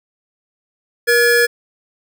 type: tone pair together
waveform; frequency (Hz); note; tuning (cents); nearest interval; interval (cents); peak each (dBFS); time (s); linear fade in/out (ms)
square; 475.5 / 1700; A#4 / G#6; +34 / +40; octave + minor seventh; 2206; -14; 1.07-1.47; 20
effects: none